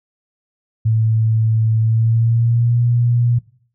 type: tone with pitch glide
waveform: sine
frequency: 111.2 to 119.87 Hz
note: A2 to A#2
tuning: +19 to +49 cents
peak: -12 dBFS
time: 0.85-3.39 s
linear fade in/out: 10 ms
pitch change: +130 cents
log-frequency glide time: 1.8-2.81 s
effects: noise-tail reverb RT60 0.5 s tail -19 dB re dry